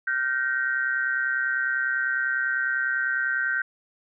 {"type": "tone cluster", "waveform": "sine", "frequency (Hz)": [1412, 1542, 1872], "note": ["F6", "G6", "A#6"], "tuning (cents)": [19, -29, 7], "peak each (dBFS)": [-30, -24, -31], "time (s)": [0.07, 3.62], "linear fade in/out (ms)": 5, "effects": []}